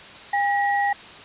sine tone pair together, 808.6 / 1912 Hz, G#5 / A#6, -46 / +43 cents, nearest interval octave + minor third, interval 1489 cents, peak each -20 / -24 dBFS, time 0.33-0.93 s, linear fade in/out 5 ms, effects white hiss -41 dBFS RMS until 1.24 s + resampled to 8000 Hz

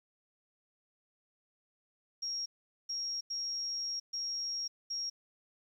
sine tone bursts at uneven times, 5588 Hz, F8, in tune, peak -34 dBFS, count 5, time 2.22-2.46 / 2.89-3.21 / 3.3-4 / 4.13-4.68 / 4.9-5.1 s, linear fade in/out 10 ms, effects 11-bit

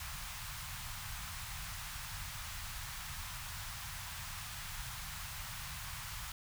pink band-stop noise, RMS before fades -44 dBFS, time 0-6.32 s, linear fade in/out 2 ms, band 140 to 910 Hz, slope 24 dB/octave, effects none

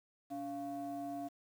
triangle ring-modulated tone, 204.5 Hz, G#3, 26 cents flat, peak -34 dBFS, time 0.3-1.29 s, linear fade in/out 20 ms, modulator 490 Hz, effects 10-bit

